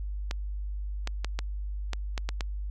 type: clicks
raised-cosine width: 0.2 ms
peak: -15 dBFS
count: 8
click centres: 0.311 / 1.074 / 1.246 / 1.39 / 1.933 / 2.178 / 2.29 / 2.408 s
effects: added 50 Hz sine -31 dBFS peak until 2.7 s